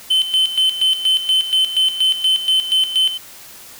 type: tone with tremolo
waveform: triangle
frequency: 3064 Hz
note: G7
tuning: 40 cents flat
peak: -10 dBFS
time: 0.1-3.18 s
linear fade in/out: 10 ms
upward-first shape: square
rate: 4.2 Hz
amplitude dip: 70%
effects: white hiss -39 dBFS RMS until 3.79 s